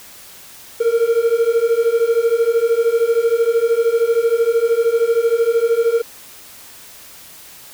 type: beating tone pair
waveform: triangle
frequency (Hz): 454.9 / 467.9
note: A#4 / A#4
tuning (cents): -42 / +6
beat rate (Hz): 13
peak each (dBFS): -15 / -13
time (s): 0.8-6.02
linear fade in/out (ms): 10
effects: white hiss -40 dBFS RMS until 7.73 s